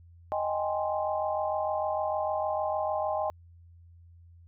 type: chord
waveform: sine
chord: Ab major seventh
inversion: second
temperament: equal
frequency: 622.3 / 784 / 830.6 / 1046.5 Hz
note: Eb5 / G5 / Ab5 / C6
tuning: 0 / 0 / 0 / 0 cents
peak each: -30 / -33 / -34 / -36 dBFS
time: 0.32-3.3 s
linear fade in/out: 0 ms
effects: added 85 Hz sine -51 dBFS peak until 4.47 s